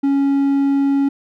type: tone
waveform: triangle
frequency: 277.6 Hz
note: C#4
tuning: 3 cents sharp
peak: -11 dBFS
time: 0.03-1.09 s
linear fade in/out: 10 ms
effects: none